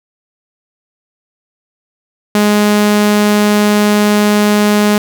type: tone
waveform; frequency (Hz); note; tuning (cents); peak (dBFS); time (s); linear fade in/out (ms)
sawtooth; 208.3; G#3; +5; -4; 2.35-4.98; 2
effects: none